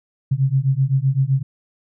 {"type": "beating tone pair", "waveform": "sine", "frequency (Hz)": [130.81, 138.61], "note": ["C3", "C#3"], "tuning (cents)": [0, 0], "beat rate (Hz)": 7.8, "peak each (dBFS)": -18, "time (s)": [0.31, 1.43], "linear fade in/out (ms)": 10, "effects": []}